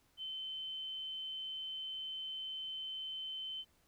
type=tone; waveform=sine; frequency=3071 Hz; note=G7; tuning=36 cents flat; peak=-40 dBFS; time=0.17-3.65 s; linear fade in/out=50 ms; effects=pink hiss -72 dBFS RMS until 3.87 s